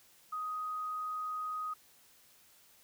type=tone; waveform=sine; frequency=1251 Hz; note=D#6; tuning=9 cents sharp; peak=-35 dBFS; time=0.32-1.74 s; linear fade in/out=10 ms; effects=white hiss -63 dBFS RMS until 2.83 s